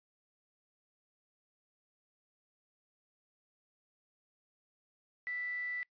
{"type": "tone with quantisation", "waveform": "sine", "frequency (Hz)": 1975.5, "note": "B6", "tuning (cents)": 0, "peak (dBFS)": -36, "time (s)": [5.27, 5.83], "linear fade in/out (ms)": 0, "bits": 8, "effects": ["noise-tail reverb RT60 0.1 s tail -25 dB re dry", "resampled to 11025 Hz"]}